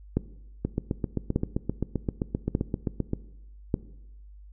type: two click trains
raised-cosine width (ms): 3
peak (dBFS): -10 / -13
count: 4 / 20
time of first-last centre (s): 0.17-3.741 / 0.65-3.134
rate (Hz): 0.84 / 7.65
effects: noise-tail reverb RT60 0.9 s tail -18 dB re dry + added 50 Hz sine -45 dBFS peak until 4.52 s